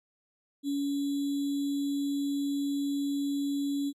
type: tone with sample-and-hold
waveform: sine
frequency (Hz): 282.3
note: C#4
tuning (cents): +32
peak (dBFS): -27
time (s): 0.63-3.93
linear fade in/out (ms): 50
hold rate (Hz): 3675
effects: MP3 64 kbps